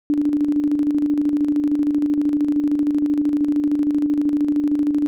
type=tone with tremolo; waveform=sine; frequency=293.7 Hz; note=D4; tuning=in tune; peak=-14 dBFS; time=0.1-5.07 s; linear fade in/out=0 ms; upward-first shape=square; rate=13 Hz; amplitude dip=45%; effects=none